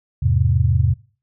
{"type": "chord", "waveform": "sine", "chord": "E augmented", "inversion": "none", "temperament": "just", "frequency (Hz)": [82.41, 103.01, 128.76], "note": ["E2", "G#2", "B#2"], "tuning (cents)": [0, -14, -27], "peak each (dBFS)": -18, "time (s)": [0.22, 0.94], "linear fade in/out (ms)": 10, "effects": ["noise-tail reverb RT60 0.4 s tail -24 dB re dry"]}